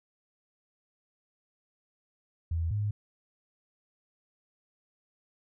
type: tone pair in turn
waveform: sine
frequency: 82.7 / 104.2 Hz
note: E2 / G#2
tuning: +6 / +6 cents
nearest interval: major third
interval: 400 cents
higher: second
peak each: -27 dBFS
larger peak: neither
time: 2.51-2.71 / 2.71-2.91 s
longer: neither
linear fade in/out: 5 ms
effects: none